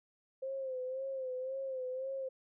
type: tone with vibrato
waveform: sine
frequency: 523.3 Hz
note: C5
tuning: in tune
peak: -36 dBFS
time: 0.42-2.29 s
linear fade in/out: 10 ms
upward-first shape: sine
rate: 1.9 Hz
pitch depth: 56 cents each way
effects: none